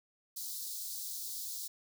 white high-pass noise, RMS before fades -41 dBFS, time 0.36-1.68 s, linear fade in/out 10 ms, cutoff 3900 Hz, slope 48 dB/octave, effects none

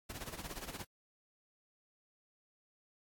pink noise with tremolo, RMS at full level -43 dBFS, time 0.09-0.85 s, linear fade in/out 10 ms, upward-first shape sine, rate 17 Hz, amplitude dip 75%, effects AAC 64 kbps

